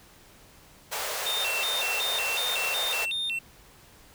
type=high-pass noise; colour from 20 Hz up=pink; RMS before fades=-32 dBFS; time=0.91-3.06 s; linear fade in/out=20 ms; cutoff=450 Hz; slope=48 dB/octave
type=tone with vibrato; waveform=triangle; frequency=3136 Hz; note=G7; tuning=in tune; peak=-26 dBFS; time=1.26-3.39 s; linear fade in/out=5 ms; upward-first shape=square; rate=2.7 Hz; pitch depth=260 cents each way
effects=pink hiss -54 dBFS RMS until 4.14 s